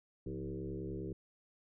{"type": "tone with frequency modulation", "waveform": "sine", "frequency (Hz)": 246.9, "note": "B3", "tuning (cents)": 0, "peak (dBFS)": -38, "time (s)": [0.26, 1.13], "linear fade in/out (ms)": 5, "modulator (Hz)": 69.9, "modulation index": 2.7, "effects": []}